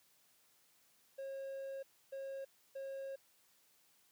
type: tone bursts at uneven times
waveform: triangle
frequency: 542 Hz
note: C#5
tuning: 39 cents flat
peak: -40 dBFS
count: 3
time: 1.18-1.83 / 2.12-2.45 / 2.75-3.16 s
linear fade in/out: 10 ms
effects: white hiss -71 dBFS RMS until 4.11 s + high-pass 80 Hz 12 dB/octave